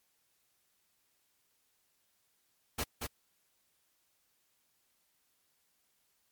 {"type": "noise with echo", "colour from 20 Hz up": "pink", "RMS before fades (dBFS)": -34, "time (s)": [2.78, 2.84], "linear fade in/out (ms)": 10, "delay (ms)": 230, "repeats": 1, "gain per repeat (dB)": -4, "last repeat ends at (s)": 3.07, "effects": ["white hiss -75 dBFS RMS until 6.31 s", "MP3 96 kbps"]}